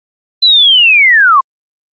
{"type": "linear sweep", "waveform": "sine", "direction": "down", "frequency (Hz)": [4070, 1028], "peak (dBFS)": -3, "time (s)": [0.42, 1.41], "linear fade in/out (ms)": 10, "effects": ["Opus 24 kbps"]}